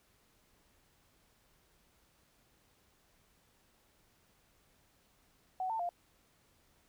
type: tone with pitch steps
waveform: sine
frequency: 747 / 894 / 699 Hz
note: F#5 / A5 / F5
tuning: +16 / +27 / +1 cents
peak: -33 dBFS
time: 5.6-5.891 s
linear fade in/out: 2 ms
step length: 97 ms
effects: pink hiss -70 dBFS RMS until 6.88 s